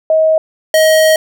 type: tone pair in turn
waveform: sine / square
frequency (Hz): 634 / 630.8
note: D#5 / D#5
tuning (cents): +32 / +24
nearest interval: unison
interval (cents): 8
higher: first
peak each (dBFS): -7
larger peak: neither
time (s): 0.1-0.38 / 0.74-1.16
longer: second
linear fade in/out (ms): 2
effects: none